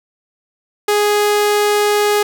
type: tone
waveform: sawtooth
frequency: 415.3 Hz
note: G#4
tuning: in tune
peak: -8 dBFS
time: 0.88-2.23 s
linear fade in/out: 5 ms
effects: none